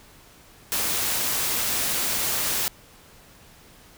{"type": "noise", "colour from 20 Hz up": "white", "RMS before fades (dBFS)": -25, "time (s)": [0.72, 2.68], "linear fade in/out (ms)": 0, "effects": ["pink hiss -51 dBFS RMS until 3.97 s"]}